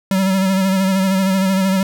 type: tone with vibrato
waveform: square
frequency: 191.1 Hz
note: G3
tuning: 44 cents flat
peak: -14 dBFS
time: 0.11-1.83 s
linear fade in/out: 2 ms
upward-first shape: sine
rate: 13 Hz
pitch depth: 38 cents each way
effects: none